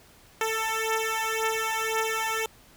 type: beating tone pair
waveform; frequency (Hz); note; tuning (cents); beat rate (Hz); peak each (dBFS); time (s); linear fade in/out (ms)
10% pulse; 442.8 / 444.7; A4 / A4; +11 / +18; 1.9; -21 / -20; 0.41-2.46; 2
effects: pink hiss -55 dBFS RMS until 2.76 s